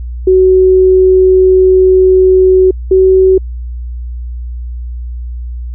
sine tone pair in turn, 373.6 / 377.3 Hz, F#4 / F#4, +17 / +34 cents, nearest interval unison, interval 17 cents, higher second, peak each -3 dBFS, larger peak neither, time 0.27-2.71 / 2.91-3.38 s, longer first, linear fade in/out 5 ms, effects added 60 Hz sine -18 dBFS peak until 5.74 s

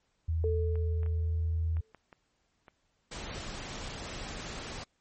sine tone, 81.3 Hz, E2, 23 cents flat, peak -27 dBFS, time 0.28-1.81 s, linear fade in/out 10 ms
sine tone with exponential decay, 440 Hz, A4, in tune, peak -28 dBFS, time 0.44-1.92 s, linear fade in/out 1 ms, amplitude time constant 320 ms
clicks, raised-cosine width 0.5 ms, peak -35 dBFS, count 7, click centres 0.756 / 1.032 / 1.062 / 1.769 / 1.947 / 2.128 / 2.682 s
pink noise, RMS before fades -40 dBFS, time 3.11-4.84 s, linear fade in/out 10 ms
effects pink hiss -75 dBFS RMS until 5 s + MP3 32 kbps

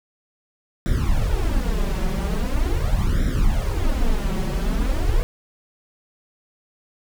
brown noise with flanger, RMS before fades -20 dBFS, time 0.86-5.23 s, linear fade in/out 0 ms, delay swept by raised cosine 0.54 to 5.34 ms, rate 0.42 Hz, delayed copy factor +0.95, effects none

